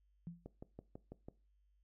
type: tone with exponential decay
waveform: sine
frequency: 170.9 Hz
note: F3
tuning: 37 cents flat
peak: -40 dBFS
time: 0.27-0.46 s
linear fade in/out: 0 ms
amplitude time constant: 41 ms
type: click train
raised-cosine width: 2 ms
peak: -35 dBFS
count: 6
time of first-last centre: 0.46-1.285 s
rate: 6.06 Hz
effects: noise-tail reverb RT60 0.3 s tail -19 dB re dry + added 50 Hz sine -70 dBFS peak until 1.83 s